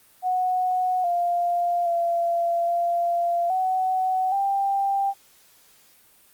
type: tone with pitch steps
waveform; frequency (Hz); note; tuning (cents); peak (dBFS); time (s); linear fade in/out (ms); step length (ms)
sine; 736 / 698 / 684 / 690 / 749 / 790; F#5 / F5 / F5 / F5 / F#5 / G5; -9 / -1 / -36 / -21 / +21 / +13; -20; 0.22-5.14; 50; 820
effects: white hiss -56 dBFS RMS until 6.33 s + Opus 32 kbps